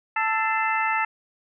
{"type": "harmonic tone with a mistuned harmonic", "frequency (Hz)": 441.6, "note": "A4", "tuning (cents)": 6, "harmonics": [2, 3, 4, 5, 6], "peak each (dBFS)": [-25, -27, -28, -29, -30], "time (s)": [0.16, 1.05], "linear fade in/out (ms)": 5, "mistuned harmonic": 5, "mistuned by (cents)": -110, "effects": []}